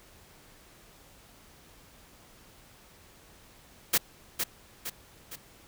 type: noise with echo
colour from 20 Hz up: white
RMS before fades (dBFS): -23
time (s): 3.93-3.98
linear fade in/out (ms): 10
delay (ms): 460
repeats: 3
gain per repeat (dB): -6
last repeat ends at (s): 5.36
effects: pink hiss -56 dBFS RMS until 5.67 s